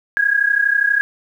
sine tone pair together, 1628.9 / 1661.2 Hz, G#6 / G#6, -34 / 0 cents, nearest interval unison, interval 34 cents, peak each -16 dBFS, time 0.17-1.01 s, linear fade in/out 0 ms, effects 8-bit

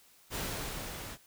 pink noise with level ramp, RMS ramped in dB -35 to -44 dBFS, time 0.3-1.18 s, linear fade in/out 50 ms, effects white hiss -62 dBFS RMS until 1.26 s

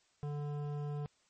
triangle tone with hard clipping, 146.3 Hz, D3, 6 cents flat, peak -38 dBFS, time 0.23-1.06 s, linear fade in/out 0 ms, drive 17 dB, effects white hiss -72 dBFS RMS until 1.29 s + MP3 32 kbps

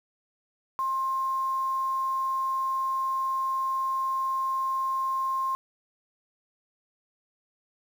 sine tone with quantisation, 1061 Hz, C6, 24 cents sharp, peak -25 dBFS, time 0.79-5.55 s, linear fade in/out 0 ms, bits 8, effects none

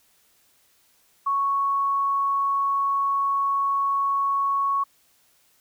sine tone, 1108.7 Hz, C#6, in tune, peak -20 dBFS, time 1.26-4.84 s, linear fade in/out 10 ms, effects white hiss -62 dBFS RMS until 5.6 s

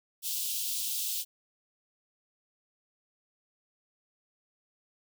white high-pass noise, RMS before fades -33 dBFS, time 0.22-1.25 s, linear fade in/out 50 ms, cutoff 2900 Hz, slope 48 dB/octave, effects none

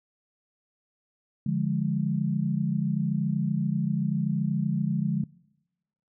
sine chord, D diminished, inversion none, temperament equal, 146.83 / 174.61 / 207.7 Hz, D3 / F3 / Ab3, 0 / 0 / 0 cents, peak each -28 dBFS, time 1.46-5.24 s, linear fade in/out 5 ms, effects noise-tail reverb RT60 1.0 s tail -25 dB re dry

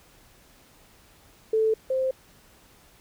sine tone pair in turn, 440 / 523.3 Hz, A4 / C5, 0 / 0 cents, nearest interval minor third, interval 300 cents, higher second, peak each -19 / -22 dBFS, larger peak first, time 1.53-1.74 / 1.9-2.11 s, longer neither, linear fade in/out 5 ms, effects pink hiss -56 dBFS RMS until 3 s

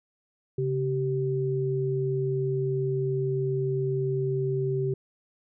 sine tone pair together, 136.4 / 386.2 Hz, C#3 / G4, -28 / -26 cents, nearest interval octave + tritone, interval 1802 cents, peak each -27 dBFS, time 0.58-4.94 s, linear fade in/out 5 ms, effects none

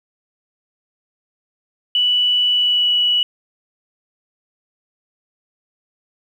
sine tone with pitch glide, 2960 to 2941 Hz, F#7 to F#7, 0 to -11 cents, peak -13 dBFS, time 1.95-3.23 s, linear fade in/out 2 ms, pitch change -11 cents, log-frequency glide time 2.52-2.9 s, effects 8-bit

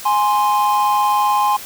triangle tone pair together, 830.6 / 1046.5 Hz, G#5 / C6, 0 / 0 cents, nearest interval major third, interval 400 cents, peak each -14 dBFS, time 0.05-1.57 s, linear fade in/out 10 ms, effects white hiss -33 dBFS RMS until 1.65 s

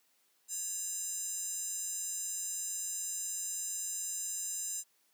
square tone with high-pass filter, 561 Hz, C#5, 21 cents sharp, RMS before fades -38 dBFS, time 0.48-4.84 s, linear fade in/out 50 ms, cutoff 7300 Hz, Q 5.4, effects white hiss -72 dBFS RMS until 5.13 s + high-pass 200 Hz 12 dB/octave

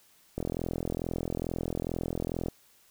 click train, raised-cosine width 2 ms, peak -18 dBFS, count 90, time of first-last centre 0.38-2.484 s, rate 42.3 Hz, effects white hiss -62 dBFS RMS until 2.9 s

